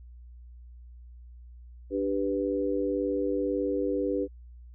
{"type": "chord", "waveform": "sine", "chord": "G major", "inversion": "second", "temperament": "equal", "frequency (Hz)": [293.7, 392, 493.9], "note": ["D4", "G4", "B4"], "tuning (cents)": [0, 0, 0], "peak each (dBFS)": -30, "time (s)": [1.9, 4.28], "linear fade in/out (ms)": 50, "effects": ["added 60 Hz sine -45 dBFS peak until 4.74 s"]}